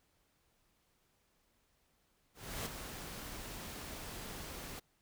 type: noise with ADSR envelope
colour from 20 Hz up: pink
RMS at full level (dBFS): -39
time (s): 2.34-4.8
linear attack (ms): 320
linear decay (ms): 11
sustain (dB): -7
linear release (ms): 12
effects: pink hiss -75 dBFS RMS until 5.01 s